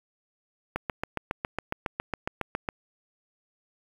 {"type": "click train", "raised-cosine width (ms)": 0.5, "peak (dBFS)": -13, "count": 15, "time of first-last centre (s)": [0.76, 2.688], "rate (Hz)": 7.26, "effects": ["7-bit"]}